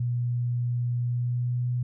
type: tone with pitch glide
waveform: sine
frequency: 121.3 to 123.21 Hz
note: B2 to B2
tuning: -31 to -4 cents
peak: -24 dBFS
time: 0-1.83 s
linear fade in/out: 5 ms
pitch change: +27 cents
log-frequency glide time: 1.04-1.68 s
effects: none